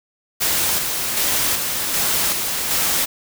white noise with tremolo, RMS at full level -19 dBFS, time 0.4-3.06 s, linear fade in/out 20 ms, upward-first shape square, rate 1.3 Hz, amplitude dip 35%, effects none

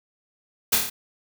white noise with echo, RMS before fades -18 dBFS, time 0.72-0.76 s, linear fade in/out 10 ms, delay 28 ms, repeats 5, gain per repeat -3 dB, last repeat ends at 0.9 s, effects none

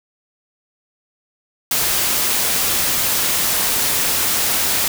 white noise, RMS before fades -18 dBFS, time 1.71-4.88 s, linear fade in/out 2 ms, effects none

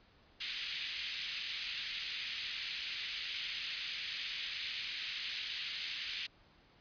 pink band-pass noise, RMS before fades -41 dBFS, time 0.4-6.27 s, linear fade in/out 10 ms, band 2300 to 4600 Hz, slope 24 dB/octave, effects pink hiss -65 dBFS RMS until 6.8 s + resampled to 11025 Hz

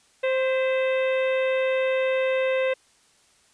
harmonic tone with a mistuned harmonic, 523.3 Hz, C5, in tune, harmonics 1 / 2 / 3 / 4 / 5 / 6 / 7, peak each -21 / -36 / -35 / -33 / -33 / -45 / -43 dBFS, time 0.23-2.74 s, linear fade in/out 10 ms, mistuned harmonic 4, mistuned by -50 cents, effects white hiss -60 dBFS RMS until 3.53 s + resampled to 22050 Hz

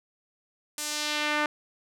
sawtooth tone with band-pass filter sweep, 298.9 Hz, D4, 31 cents sharp, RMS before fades -29 dBFS, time 0.78-1.46 s, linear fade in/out 2 ms, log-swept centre 8800 to 1500 Hz, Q 1.1, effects none

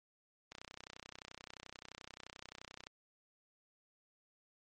click train, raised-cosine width 0.2 ms, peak -30 dBFS, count 75, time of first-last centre 0.52-2.869 s, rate 31.5 Hz, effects MP3 48 kbps

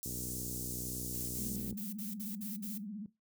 pink high-pass noise, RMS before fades -42 dBFS, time 0.03-1.56 s, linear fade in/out 0 ms, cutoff 6500 Hz, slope 24 dB/octave
click train, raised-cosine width 3 ms, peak -31 dBFS, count 104, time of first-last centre 0.06-1.727 s, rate 61.8 Hz
violet noise bursts, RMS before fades -44 dBFS, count 8, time 1.13-2.781 s, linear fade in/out 10 ms, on 160 ms, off 53 ms
sine tone with vibrato, 207 Hz, G#3, 5 cents flat, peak -40 dBFS, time 1.39-3.06 s, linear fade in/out 2 ms, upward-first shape sine, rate 16 Hz, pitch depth 130 cents each way
effects noise-tail reverb RT60 0.2 s tail -17 dB re dry + high-pass 60 Hz 12 dB/octave

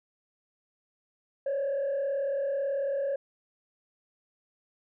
sine tone with frequency modulation, 554.4 Hz, C#5, in tune, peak -25 dBFS, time 1.46-3.16 s, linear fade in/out 5 ms, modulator 38.2 Hz, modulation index 0.54, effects tanh soft clip ceiling -25 dBFS

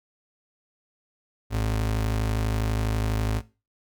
square ring-modulated tone, 81.9 Hz, E2, 11 cents flat, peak -21 dBFS, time 1.5-3.42 s, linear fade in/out 50 ms, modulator 26.1 Hz, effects noise-tail reverb RT60 0.3 s tail -18 dB re dry

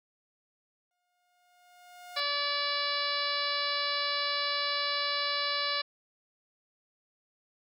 sawtooth tone with exponential growth, 714 Hz, F5, 38 cents sharp, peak -38 dBFS, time 0.91-2.2 s, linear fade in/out 1 ms, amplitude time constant 280 ms
harmonic tone, 576 Hz, D5, 34 cents flat, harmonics 1 / 2 / 3 / 4 / 5 / 6 / 7 / 8 / 9, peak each -39 / -35 / -37 / -38 / -40 / -40 / -34 / -38 / -40 dBFS, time 2.16-5.82 s, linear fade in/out 10 ms
effects none

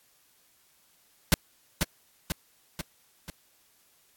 pink noise with echo, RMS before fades -19 dBFS, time 1.32-1.34 s, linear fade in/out 0 ms, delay 490 ms, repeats 4, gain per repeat -5 dB, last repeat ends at 3.3 s, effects white hiss -64 dBFS RMS until 4.16 s + AAC 64 kbps

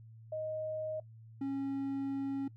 sine / triangle tone pair in turn, 624 / 273.8 Hz, D#5 / C#4, +5 / -21 cents, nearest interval octave + major second, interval 1426 cents, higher first, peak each -35 / -31 dBFS, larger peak second, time 0.32-1 / 1.41-2.48 s, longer second, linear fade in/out 5 ms, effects noise-tail reverb RT60 0.1 s tail -20 dB re dry + added 112 Hz sine -51 dBFS peak until 2.56 s

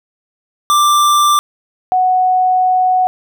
square / sine tone pair in turn, 1180 / 739.5 Hz, D6 / F#5, +8 / -1 cents, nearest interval minor sixth, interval 809 cents, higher first, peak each -9 dBFS, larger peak neither, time 0.7-1.39 / 1.92-3.07 s, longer second, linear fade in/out 0 ms, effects none

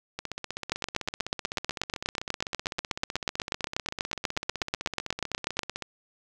two click trains, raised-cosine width 0.2 ms, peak -9 / -16 dBFS, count 41 / 90, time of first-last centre 0.72-5.592 / 0.19-5.823 s, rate 8.21 / 15.8 Hz, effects none

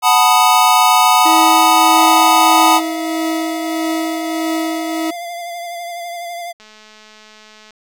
square chord, B dominant seventh, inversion second, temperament equal, 740 / 880 / 987.8 / 1244.5 Hz, F#5 / A5 / B5 / D#6, 0 / 0 / 0 / 0 cents, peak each -15 dBFS, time 0.02-2.81 s, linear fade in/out 50 ms
40% pulse tone with tremolo, 321.6 Hz, E4, 43 cents flat, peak -15 dBFS, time 1.25-5.11 s, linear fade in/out 10 ms, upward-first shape triangle, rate 1.6 Hz, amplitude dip 45%
square tone with vibrato, 692 Hz, F5, 16 cents flat, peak -25 dBFS, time 1.96-6.53 s, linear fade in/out 20 ms, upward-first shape sine, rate 12 Hz, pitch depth 30 cents each way
click train, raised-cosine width 0.2 ms, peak -25 dBFS, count 239, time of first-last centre 6.6-7.707 s, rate 215 Hz
effects none

